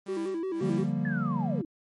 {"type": "tone with tremolo", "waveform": "sawtooth", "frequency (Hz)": 197.6, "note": "G3", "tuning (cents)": 14, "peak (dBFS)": -34, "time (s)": [0.06, 0.95], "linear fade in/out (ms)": 5, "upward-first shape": "sine", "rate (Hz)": 1.9, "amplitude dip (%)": 100}
{"type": "tone with vibrato", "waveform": "triangle", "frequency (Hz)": 354.2, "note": "F4", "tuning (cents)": 24, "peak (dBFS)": -27, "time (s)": [0.08, 0.84], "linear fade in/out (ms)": 10, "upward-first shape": "square", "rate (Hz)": 5.7, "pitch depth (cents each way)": 120}
{"type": "chord", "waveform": "triangle", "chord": "G minor seventh", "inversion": "second", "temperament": "equal", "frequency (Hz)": [146.83, 174.61, 196, 233.1], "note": ["D3", "F3", "G3", "Bb3"], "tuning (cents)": [0, 0, 0, 0], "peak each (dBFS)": -30, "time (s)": [0.61, 1.62], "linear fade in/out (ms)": 10}
{"type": "linear sweep", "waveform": "sine", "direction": "down", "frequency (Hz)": [1760, 284.6], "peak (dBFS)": -34, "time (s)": [1.05, 1.65], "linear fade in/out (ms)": 2}
{"effects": ["MP3 48 kbps"]}